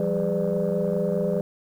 sine tone cluster, 170.6 / 195.4 / 409.6 / 504 / 594 Hz, F3 / G3 / G#4 / B4 / D5, -40 / -5 / -24 / +35 / +20 cents, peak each -27 dBFS, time 0-1.41 s, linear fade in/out 2 ms, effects tanh soft clip ceiling -15 dBFS + 9-bit

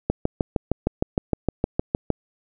click train, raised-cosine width 2 ms, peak -6 dBFS, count 14, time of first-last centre 0.1-2.103 s, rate 6.49 Hz, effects none

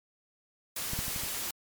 white noise, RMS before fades -35 dBFS, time 0.76-1.51 s, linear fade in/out 5 ms
clicks, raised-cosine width 5 ms, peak -24 / -22 / -28 / -28 / -29 dBFS, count 5, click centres 0.934 / 0.99 / 1.082 / 1.162 / 1.236 s
effects MP3 96 kbps

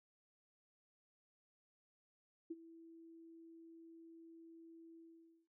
sine tone with ADSR envelope, 329.7 Hz, E4, in tune, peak -40 dBFS, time 2.5-5.48 s, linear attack 10 ms, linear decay 35 ms, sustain -16 dB, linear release 510 ms, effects none

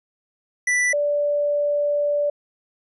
square / sine tone pair in turn, 1975.5 / 583.1 Hz, B6 / D5, 0 / -13 cents, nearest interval octave + major sixth, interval 2113 cents, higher first, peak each -18 dBFS, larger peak neither, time 0.67-0.93 / 0.93-2.3 s, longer second, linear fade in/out 5 ms, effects resampled to 24000 Hz

